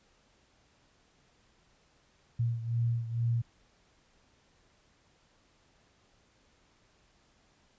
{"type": "beating tone pair", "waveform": "sine", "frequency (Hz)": [116.54, 118.74], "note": ["A#2", "A#2"], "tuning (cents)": [0, 32], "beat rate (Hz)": 2.2, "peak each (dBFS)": [-29, -34], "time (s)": [2.39, 3.42], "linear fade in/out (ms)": 10, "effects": ["pink hiss -67 dBFS RMS until 7.78 s", "resampled to 16000 Hz"]}